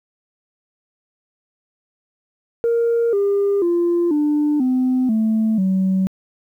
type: tone with pitch steps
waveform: sine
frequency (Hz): 466.2 / 401.2 / 345.2 / 297.1 / 255.7 / 220 / 189.34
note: A#4 / G4 / F4 / D4 / C4 / A3 / F#3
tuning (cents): 0 / +40 / -20 / +20 / -40 / 0 / +40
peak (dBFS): -13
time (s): 2.64-6.07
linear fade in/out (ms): 0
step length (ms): 490
effects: tanh soft clip ceiling -12 dBFS + 9-bit